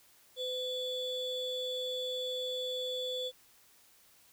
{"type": "ring-modulated tone", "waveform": "triangle", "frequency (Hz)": 1977, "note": "B6", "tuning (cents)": 1, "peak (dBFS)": -29, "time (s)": [0.36, 3.32], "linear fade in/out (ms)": 50, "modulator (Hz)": 1470, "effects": ["white hiss -63 dBFS RMS until 4.32 s"]}